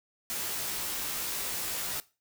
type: noise with comb filter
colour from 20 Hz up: white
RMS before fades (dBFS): -34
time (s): 0.3-2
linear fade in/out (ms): 0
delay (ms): 16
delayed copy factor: -0.95
effects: noise-tail reverb RT60 0.3 s tail -19 dB re dry